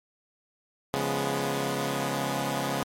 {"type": "chord", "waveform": "10% pulse", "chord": "C# dominant seventh", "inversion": "none", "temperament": "equal", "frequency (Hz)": [138.59, 174.61, 207.7, 246.9], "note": ["C#3", "E#3", "G#3", "B3"], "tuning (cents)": [0, 0, 0, 0], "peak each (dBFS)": [-22, -27, -25, -25], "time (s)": [0.94, 2.83], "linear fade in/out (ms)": 0, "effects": ["MP3 64 kbps"]}